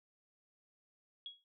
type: tone with exponential decay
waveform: sine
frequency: 3322 Hz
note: G#7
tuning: in tune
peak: -40 dBFS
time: 1.26-1.44 s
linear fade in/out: 1 ms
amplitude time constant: 37 ms
effects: none

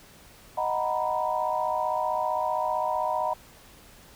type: chord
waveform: sine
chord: B major seventh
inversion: first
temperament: equal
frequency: 622.3 / 740 / 932.3 / 987.8 Hz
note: D#5 / F#5 / A#5 / B5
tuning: 0 / 0 / 0 / 0 cents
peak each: -30 dBFS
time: 0.57-3.34 s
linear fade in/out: 10 ms
effects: pink hiss -52 dBFS RMS until 4.15 s

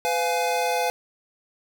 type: chord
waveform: square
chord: F diminished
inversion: second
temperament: just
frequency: 502.9 / 698.5 / 838.1 Hz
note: Cb5 / F5 / Ab5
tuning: +31 / 0 / +16 cents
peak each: -27 dBFS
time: 0.05-0.9 s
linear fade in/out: 0 ms
effects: none

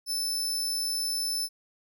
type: tone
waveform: sawtooth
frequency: 5274 Hz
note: E8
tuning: in tune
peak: -25 dBFS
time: 0.06-1.49 s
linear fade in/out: 50 ms
effects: none

